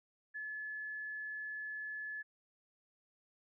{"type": "tone", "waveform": "sine", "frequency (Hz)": 1718, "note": "A6", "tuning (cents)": -42, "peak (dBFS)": -40, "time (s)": [0.34, 2.23], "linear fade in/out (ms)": 20, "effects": []}